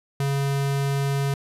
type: tone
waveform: square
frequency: 139.1 Hz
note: C#3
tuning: 6 cents sharp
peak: -22 dBFS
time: 0.2-1.34 s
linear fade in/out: 2 ms
effects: resampled to 32000 Hz